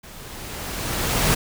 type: noise with level ramp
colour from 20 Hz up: pink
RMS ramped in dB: -42 to -18 dBFS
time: 0.03-1.35 s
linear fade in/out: 10 ms
effects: none